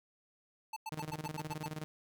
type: tone bursts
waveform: square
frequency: 880 Hz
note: A5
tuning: in tune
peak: -39 dBFS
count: 8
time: 0.73-1.667 s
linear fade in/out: 5 ms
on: 34 ms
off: 95 ms
type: tone with tremolo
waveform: sawtooth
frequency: 154.6 Hz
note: D#3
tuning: 11 cents flat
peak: -34 dBFS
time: 0.92-1.84 s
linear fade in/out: 0 ms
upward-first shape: square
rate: 19 Hz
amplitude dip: 80%
effects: none